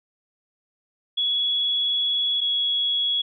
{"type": "tone pair in turn", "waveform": "sine", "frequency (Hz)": [3369, 3348], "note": ["G#7", "G#7"], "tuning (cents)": [24, 13], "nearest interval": "unison", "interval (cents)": 11, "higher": "first", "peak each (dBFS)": -20, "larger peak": "neither", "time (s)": [[1.17, 2.41], [2.41, 3.22]], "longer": "first", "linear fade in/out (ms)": 10, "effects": []}